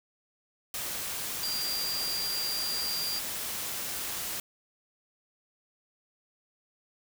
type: tone in noise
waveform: sine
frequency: 4757 Hz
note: D8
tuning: 21 cents sharp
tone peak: -31 dBFS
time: 1.43-3.19 s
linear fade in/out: 2 ms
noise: white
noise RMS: -35 dBFS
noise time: 0.74-4.4 s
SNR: +1 dB
effects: none